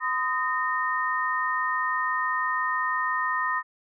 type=tone cluster; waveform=sine; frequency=1020 / 1246 / 1836 Hz; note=C6 / D#6 / A#6; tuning=-44 / +2 / -27 cents; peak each=-28 dBFS; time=0-3.63 s; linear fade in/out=50 ms; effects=none